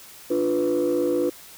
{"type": "chord", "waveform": "sine", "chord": "B diminished", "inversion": "first", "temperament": "equal", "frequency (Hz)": [293.7, 349.2, 493.9], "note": ["D4", "F4", "B4"], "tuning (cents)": [0, 0, 0], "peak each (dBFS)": [-24, -22, -22], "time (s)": [0.3, 1.3], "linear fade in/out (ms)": 10, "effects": ["tanh soft clip ceiling -15 dBFS", "white hiss -45 dBFS RMS until 1.57 s"]}